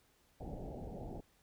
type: low-pass noise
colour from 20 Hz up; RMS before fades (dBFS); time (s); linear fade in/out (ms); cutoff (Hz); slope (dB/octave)
pink; -45; 0.4-1.21; 10; 830; 96
effects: pink hiss -71 dBFS RMS until 1.42 s